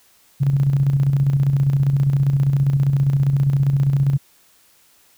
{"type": "tone with tremolo", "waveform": "sine", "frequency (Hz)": 138.59, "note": "C#3", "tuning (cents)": 0, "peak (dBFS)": -12, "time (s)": [0.4, 4.18], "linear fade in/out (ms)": 20, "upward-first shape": "square", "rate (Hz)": 15, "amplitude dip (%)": 45, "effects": ["white hiss -55 dBFS RMS until 5.17 s"]}